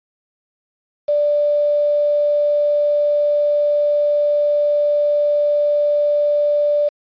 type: tone with quantisation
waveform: sine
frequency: 587.3 Hz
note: D5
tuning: in tune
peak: -13 dBFS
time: 1.08-6.89 s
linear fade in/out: 10 ms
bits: 6
effects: resampled to 11025 Hz